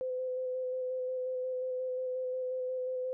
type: tone with vibrato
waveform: sine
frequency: 510 Hz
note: C5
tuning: 44 cents flat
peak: -32 dBFS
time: 0.01-3.13 s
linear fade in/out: 0 ms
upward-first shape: square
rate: 5.6 Hz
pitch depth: 13 cents each way
effects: none